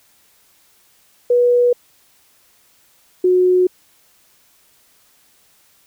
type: tone pair in turn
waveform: sine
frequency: 487 / 364.8 Hz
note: B4 / F#4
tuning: -24 / -24 cents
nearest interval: perfect fourth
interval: 500 cents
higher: first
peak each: -10 dBFS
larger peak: neither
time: 1.3-1.73 / 3.24-3.67 s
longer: neither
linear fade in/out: 5 ms
effects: white hiss -55 dBFS RMS until 5.86 s